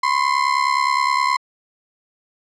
35% pulse ring-modulated tone, 1040 Hz, C6, 11 cents flat, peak -11 dBFS, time 0.03-1.37 s, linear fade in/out 5 ms, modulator 34.8 Hz, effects low-pass 5000 Hz 12 dB/octave

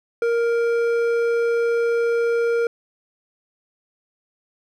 sine tone with hard clipping, 467.2 Hz, A#4, 4 cents sharp, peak -19 dBFS, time 0.22-2.67 s, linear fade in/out 2 ms, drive 8 dB, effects none

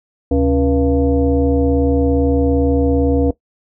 sine tone with frequency modulation, 277.2 Hz, C#4, in tune, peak -11 dBFS, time 0.31-3.31 s, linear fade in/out 5 ms, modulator 204 Hz, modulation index 1.2, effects noise-tail reverb RT60 0.1 s tail -17 dB re dry

